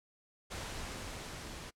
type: noise with level ramp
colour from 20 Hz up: pink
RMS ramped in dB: -41 to -46 dBFS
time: 0.5-1.71 s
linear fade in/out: 20 ms
effects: noise-tail reverb RT60 0.1 s tail -24 dB re dry + low-pass 9000 Hz 12 dB/octave